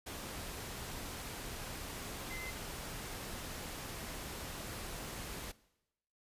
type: tone in noise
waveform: sine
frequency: 2063 Hz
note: C7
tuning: 25 cents flat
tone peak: -43 dBFS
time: 2.3-2.51 s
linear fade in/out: 10 ms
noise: pink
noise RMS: -44 dBFS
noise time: 0.06-5.52 s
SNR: -2 dB
effects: noise-tail reverb RT60 0.9 s tail -20 dB re dry + resampled to 32000 Hz